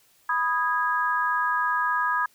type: chord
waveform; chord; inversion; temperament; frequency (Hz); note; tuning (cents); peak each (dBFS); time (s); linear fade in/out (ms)
sine; G# minor; first; equal with one note detuned; 987.8 / 1244.5 / 1646.9; B5 / D#6 / G#6; 0 / 0 / -15; -26; 0.29-2.26; 5
effects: white hiss -61 dBFS RMS until 2.34 s